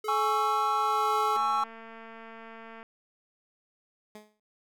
square tone with tremolo, 430 Hz, A4, 40 cents flat, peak -32 dBFS, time 0.04-1.37 s, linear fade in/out 5 ms, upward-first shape triangle, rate 1.1 Hz, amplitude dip 60%
triangle chord, C# minor, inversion second, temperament just, 831.5 / 1108.7 / 1330.5 Hz, G#5 / C#6 / E6, +2 / 0 / +16 cents, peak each -27 dBFS, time 0.08-1.64 s, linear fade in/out 5 ms
click train, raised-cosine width 0.5 ms, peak -32 dBFS, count 333, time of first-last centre 1.36-2.829 s, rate 226 Hz
15% pulse tone with exponential decay, 212.2 Hz, G#3, 38 cents sharp, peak -35 dBFS, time 4.15-4.4 s, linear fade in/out 2 ms, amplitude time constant 53 ms
effects none

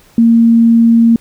sine tone, 230.5 Hz, A#3, 19 cents flat, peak -4 dBFS, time 0.18-1.16 s, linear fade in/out 2 ms, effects pink hiss -46 dBFS RMS until 1.2 s

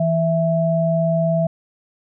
sine tone pair together, 164.02 / 659.3 Hz, E3 / E5, -8 / 0 cents, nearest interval 2 octaves, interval 2408 cents, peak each -18 dBFS, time 0-1.47 s, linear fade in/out 5 ms, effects none

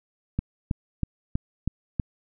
click train, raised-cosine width 5 ms, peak -12 dBFS, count 6, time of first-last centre 0.39-1.998 s, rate 3.11 Hz, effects none

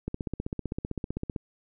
click train, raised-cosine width 3 ms, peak -18 dBFS, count 21, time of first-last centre 0.08-1.362 s, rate 15.6 Hz, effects none

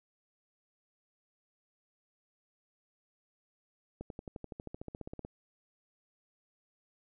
accelerating click train, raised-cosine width 2 ms, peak -28 dBFS, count 18, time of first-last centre 4.01-5.249 s, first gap 92 ms, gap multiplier 0.97, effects none

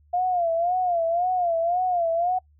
sine tone with vibrato, 698.5 Hz, F5, in tune, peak -20 dBFS, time 0.13-2.39 s, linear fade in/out 10 ms, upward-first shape sine, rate 1.9 Hz, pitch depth 100 cents each way, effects noise-tail reverb RT60 0.1 s tail -24 dB re dry + added 74 Hz sine -55 dBFS peak until 2.59 s

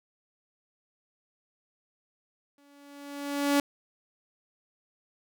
sawtooth tone with exponential growth, 284.5 Hz, C#4, 45 cents sharp, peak -16 dBFS, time 2.58-3.6 s, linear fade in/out 2 ms, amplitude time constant 220 ms, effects none

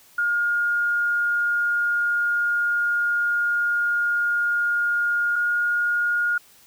sine tone pair in turn, 1421 / 1428.2 Hz, F6 / F6, +30 / +38 cents, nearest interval unison, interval 8 cents, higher second, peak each -19 dBFS, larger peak neither, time 0.18-5.36 / 5.36-6.38 s, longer first, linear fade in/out 5 ms, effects white hiss -53 dBFS RMS until 6.66 s

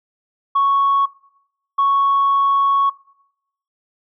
sine tone pair in turn, 1108.7 / 1108.7 Hz, C#6 / C#6, 0 / 0 cents, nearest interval unison, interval 0 cents, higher neither, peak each -11 dBFS, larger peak neither, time 0.55-1.06 / 1.78-2.9 s, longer second, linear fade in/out 10 ms, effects noise-tail reverb RT60 0.8 s tail -22 dB re dry + tanh soft clip ceiling -9 dBFS

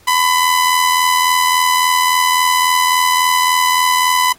sawtooth tone with amplitude modulation, 1003 Hz, B5, 26 cents sharp, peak -5 dBFS, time 0.07-4.33 s, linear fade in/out 10 ms, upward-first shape sine, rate 83.6 Hz, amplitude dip 50%, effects pink hiss -49 dBFS RMS until 4.38 s + AAC 48 kbps

